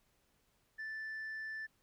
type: tone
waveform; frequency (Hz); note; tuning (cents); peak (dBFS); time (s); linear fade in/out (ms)
sine; 1760; A6; 0; -38; 0.78-1.67; 20
effects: tanh soft clip ceiling -39 dBFS + pink hiss -75 dBFS RMS until 1.82 s